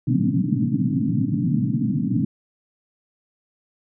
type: band-pass noise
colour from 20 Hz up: white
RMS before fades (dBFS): -21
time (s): 0.07-2.25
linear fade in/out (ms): 5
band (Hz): 110 to 290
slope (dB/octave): 96
effects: none